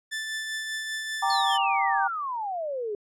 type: tone with tremolo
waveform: sawtooth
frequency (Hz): 1760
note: A6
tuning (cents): 0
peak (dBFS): -25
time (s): 0.11-1.58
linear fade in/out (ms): 20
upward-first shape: triangle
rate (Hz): 5.1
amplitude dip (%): 35
type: chord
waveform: sine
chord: G minor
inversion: none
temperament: equal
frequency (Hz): 784 / 932.3 / 1174.7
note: G5 / Bb5 / D6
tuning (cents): 0 / 0 / 0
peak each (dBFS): -25 / -27 / -28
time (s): 1.22-2.08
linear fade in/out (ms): 10
type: exponential sweep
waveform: sine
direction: down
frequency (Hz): 4435 to 400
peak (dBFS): -28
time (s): 1.3-2.95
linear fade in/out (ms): 2
effects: low-pass 10000 Hz 12 dB/octave